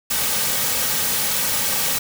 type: noise with comb filter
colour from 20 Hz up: white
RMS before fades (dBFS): -21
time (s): 0.1-1.99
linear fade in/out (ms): 10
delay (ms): 2.9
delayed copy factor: -0.55
effects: none